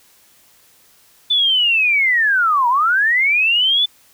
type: linear two-way sweep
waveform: sine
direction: down then up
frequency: 3520 to 932.3 to 3520 Hz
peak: -12 dBFS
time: 1.3-3.86 s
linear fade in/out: 10 ms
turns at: 2.68 s
effects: white hiss -52 dBFS RMS until 4.13 s